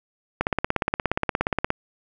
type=click train; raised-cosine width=0.5 ms; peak=-6 dBFS; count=23; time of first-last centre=0.41-1.704 s; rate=17 Hz; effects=none